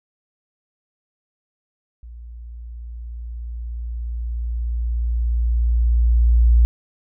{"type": "tone with level ramp", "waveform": "sine", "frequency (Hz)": 58.4, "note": "A#1", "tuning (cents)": 4, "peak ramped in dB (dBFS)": [-35, -9], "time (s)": [2.03, 6.65], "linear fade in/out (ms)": 0, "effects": []}